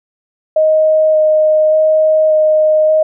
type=tone with vibrato; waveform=sine; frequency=622.3 Hz; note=D#5; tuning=in tune; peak=-7 dBFS; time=0.56-3.03 s; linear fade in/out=5 ms; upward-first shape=square; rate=0.86 Hz; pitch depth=8 cents each way; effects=none